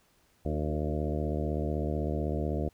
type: harmonic tone with a mistuned harmonic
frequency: 75.9 Hz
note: D#2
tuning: 42 cents flat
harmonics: 1 / 2 / 3 / 4 / 5 / 6 / 7 / 8 / 9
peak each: -32 / -35 / -37 / -38 / -39 / -40 / -40 / -41 / -42 dBFS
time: 0.45-2.69 s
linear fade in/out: 5 ms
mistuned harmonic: 5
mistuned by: -25 cents
effects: pink hiss -67 dBFS RMS until 2.73 s